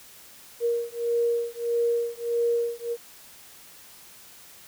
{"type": "beating tone pair", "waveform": "sine", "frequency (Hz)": [469.8, 471.4], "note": ["A#4", "A#4"], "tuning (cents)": [13, 19], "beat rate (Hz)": 1.6, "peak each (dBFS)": -26, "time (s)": [0.6, 2.97], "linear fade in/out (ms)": 50, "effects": ["white hiss -49 dBFS RMS until 4.67 s"]}